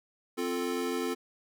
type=chord; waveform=square; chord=F major; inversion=second; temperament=equal; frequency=261.6 / 349.2 / 440 Hz; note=C4 / F4 / A4; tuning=0 / 0 / 0 cents; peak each=-35 / -35 / -35 dBFS; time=0.37-1.15 s; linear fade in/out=20 ms; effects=none